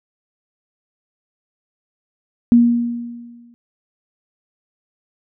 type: tone with exponential decay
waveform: sine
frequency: 237.2 Hz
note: A#3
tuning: 30 cents sharp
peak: -5 dBFS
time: 2.52-3.54 s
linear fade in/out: 0 ms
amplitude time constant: 220 ms
effects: none